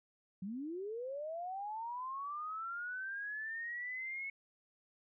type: linear sweep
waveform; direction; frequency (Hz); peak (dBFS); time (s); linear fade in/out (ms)
sine; up; 178.5 to 2205; -39; 0.42-4.3; 5
effects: none